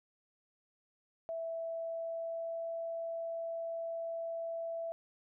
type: tone with pitch glide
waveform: sine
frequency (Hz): 659.3 to 664.3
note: E5 to E5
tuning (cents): 0 to +13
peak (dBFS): -36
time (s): 1.29-4.92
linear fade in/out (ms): 0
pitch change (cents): +13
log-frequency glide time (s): 1.46-2.7
effects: none